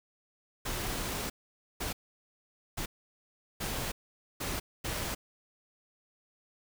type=noise bursts at uneven times; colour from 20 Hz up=pink; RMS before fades=-35 dBFS; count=6; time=0.65-1.3 / 1.8-1.93 / 2.77-2.86 / 3.6-3.92 / 4.4-4.6 / 4.84-5.15 s; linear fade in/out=10 ms; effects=none